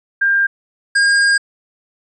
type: tone pair in turn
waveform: sine / square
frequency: 1598 / 1618.4 Hz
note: G6 / G#6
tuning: +33 / -45 cents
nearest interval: unison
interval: 22 cents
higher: second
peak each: -11 dBFS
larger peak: neither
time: 0.21-0.47 / 0.95-1.38 s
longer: second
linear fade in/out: 10 ms
effects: resampled to 22050 Hz